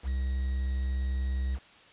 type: tone with quantisation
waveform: triangle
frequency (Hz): 65.41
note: C2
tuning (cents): 0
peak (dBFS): -25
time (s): 0.03-1.59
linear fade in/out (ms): 50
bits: 8
effects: white hiss -55 dBFS RMS until 1.92 s + resampled to 8000 Hz